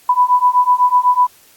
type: beating tone pair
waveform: sine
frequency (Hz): 987.8 / 995.8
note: B5 / B5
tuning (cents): 0 / +14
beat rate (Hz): 8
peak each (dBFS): -13 / -12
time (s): 0.09-1.27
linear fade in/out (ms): 5
effects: white hiss -48 dBFS RMS until 1.56 s + AAC 64 kbps